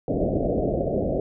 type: low-pass noise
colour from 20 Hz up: white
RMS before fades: -24 dBFS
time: 0.08-1.2 s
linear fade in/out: 2 ms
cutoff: 680 Hz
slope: 96 dB/octave
effects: none